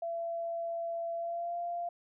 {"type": "tone with pitch glide", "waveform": "sine", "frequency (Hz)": [674, 692.5], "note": ["E5", "F5"], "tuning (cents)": [38, -15], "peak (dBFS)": -33, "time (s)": [0.02, 1.89], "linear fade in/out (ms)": 5, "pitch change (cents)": 47, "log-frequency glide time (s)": [1.14, 1.57], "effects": []}